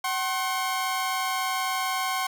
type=tone pair together; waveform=sawtooth; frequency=756.4 / 1071 Hz; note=F#5 / C6; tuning=+38 / +40 cents; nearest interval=tritone; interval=602 cents; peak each=-25 / -24 dBFS; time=0.04-2.27 s; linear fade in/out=5 ms; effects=none